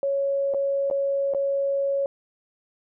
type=tone with dropouts; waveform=sine; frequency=554.4 Hz; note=C#5; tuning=in tune; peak=-21 dBFS; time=0.03-2.06 s; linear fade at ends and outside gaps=1 ms; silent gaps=0.538-0.545 / 0.901-0.911 / 1.337-1.347 s; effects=none